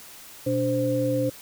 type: tone cluster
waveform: sine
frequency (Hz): 124.1 / 290.1 / 520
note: B2 / D4 / C5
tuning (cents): +9 / -21 / -11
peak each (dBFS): -28 / -26 / -24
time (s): 0.46-1.3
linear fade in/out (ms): 10
effects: white hiss -45 dBFS RMS until 1.41 s